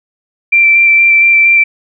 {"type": "tone with vibrato", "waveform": "sine", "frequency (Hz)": 2349, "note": "D7", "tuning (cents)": 0, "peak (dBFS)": -4, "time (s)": [0.52, 1.64], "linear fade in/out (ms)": 10, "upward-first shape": "square", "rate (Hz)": 4.3, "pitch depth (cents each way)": 10, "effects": []}